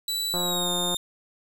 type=tone with pitch glide; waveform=sawtooth; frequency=3951 to 3644 Hz; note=B7 to A#7; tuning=0 to -40 cents; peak=-23 dBFS; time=0.08-0.97 s; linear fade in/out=2 ms; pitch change=-140 cents; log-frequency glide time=0.35-0.7 s
type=click train; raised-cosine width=1 ms; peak=-18 dBFS; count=108; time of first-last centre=0.34-0.945 s; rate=177 Hz
effects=none